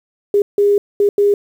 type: tone bursts at uneven times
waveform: sine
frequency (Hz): 406.9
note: G#4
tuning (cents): -35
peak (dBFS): -9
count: 4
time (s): 0.34-0.42 / 0.58-0.78 / 1-1.09 / 1.18-1.34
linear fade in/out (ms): 2
effects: 7-bit